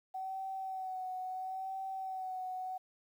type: tone with vibrato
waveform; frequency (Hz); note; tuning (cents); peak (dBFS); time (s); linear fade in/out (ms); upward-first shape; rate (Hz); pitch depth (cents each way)
sine; 755; F#5; +35; -37; 0.14-2.78; 10; sine; 0.74; 31
effects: 11-bit